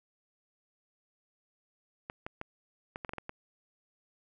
clicks, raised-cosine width 0.5 ms, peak -23 dBFS, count 9, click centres 2.099 / 2.265 / 2.414 / 2.959 / 3.048 / 3.093 / 3.135 / 3.183 / 3.294 s, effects none

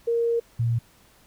sine tone pair in turn, 466.2 / 116.81 Hz, A#4 / A#2, 0 / +4 cents, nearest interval 2 octaves, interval 2396 cents, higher first, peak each -20 dBFS, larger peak neither, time 0.07-0.4 / 0.59-0.79 s, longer first, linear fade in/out 10 ms, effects pink hiss -57 dBFS RMS until 1.26 s

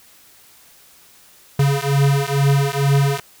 square beating tone pair, 138.59 / 140.79 Hz, C#3 / C#3, 0 / +27 cents, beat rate 2.2 Hz, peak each -18 dBFS, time 1.59-3.2 s, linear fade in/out 5 ms, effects white hiss -49 dBFS RMS until 3.4 s

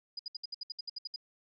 sine tone bursts, 4921 Hz, D#8, 20 cents flat, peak -36 dBFS, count 12, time 0.17-1.161 s, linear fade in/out 5 ms, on 23 ms, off 65 ms, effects none

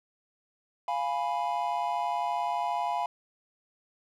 triangle chord, F diminished, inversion none, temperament equal, 698.5 / 830.6 / 987.8 Hz, F5 / Ab5 / Cb6, 0 / 0 / 0 cents, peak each -30 dBFS, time 0.88-3.06 s, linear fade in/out 2 ms, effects none

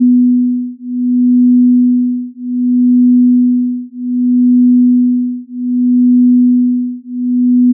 sine beating tone pair, 246.9 / 247.54 Hz, B3 / B3, 0 / +4 cents, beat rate 0.64 Hz, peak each -10 dBFS, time 0-7.73 s, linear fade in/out 20 ms, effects none

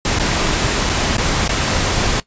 pink noise with dropouts, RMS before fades -17 dBFS, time 0.05-2.2 s, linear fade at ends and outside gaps 1 ms, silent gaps 0.187-0.197 / 0.893-0.897 / 1.168-1.181 / 1.478-1.492 s, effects noise-tail reverb RT60 0.1 s tail -17 dB re dry + resampled to 16000 Hz

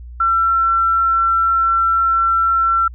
sine tone, 1349 Hz, E6, 40 cents sharp, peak -12 dBFS, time 0.2-2.88 s, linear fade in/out 5 ms, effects added 60 Hz sine -31 dBFS peak until 2.94 s

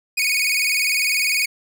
sawtooth tone with vibrato, 2349 Hz, D7, in tune, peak -14 dBFS, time 0.17-1.46 s, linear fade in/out 10 ms, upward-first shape square, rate 20 Hz, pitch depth 93 cents each way, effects none

